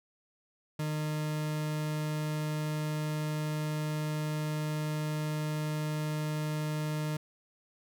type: tone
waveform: 40% pulse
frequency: 152.7 Hz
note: D#3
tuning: 32 cents flat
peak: -30 dBFS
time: 0.79-7.17 s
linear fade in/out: 5 ms
effects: none